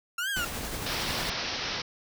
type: exponential two-way sweep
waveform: 30% pulse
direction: up then down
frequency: 1354 to 1661.2 to 1354 Hz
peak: -26 dBFS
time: 0.18-0.45 s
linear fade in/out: 5 ms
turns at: 0.3 s
type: noise with tremolo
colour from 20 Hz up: pink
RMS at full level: -34 dBFS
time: 0.36-1.3 s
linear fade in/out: 5 ms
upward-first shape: sine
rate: 11 Hz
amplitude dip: 25%
type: low-pass noise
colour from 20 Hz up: white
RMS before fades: -33 dBFS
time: 0.86-1.82 s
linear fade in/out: 5 ms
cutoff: 5700 Hz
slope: 96 dB/octave
effects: none